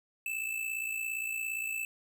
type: tone with amplitude modulation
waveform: square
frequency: 2633 Hz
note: E7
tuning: 3 cents flat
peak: -31 dBFS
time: 0.26-1.85 s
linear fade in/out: 2 ms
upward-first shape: sine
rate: 57.4 Hz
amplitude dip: 60%
effects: none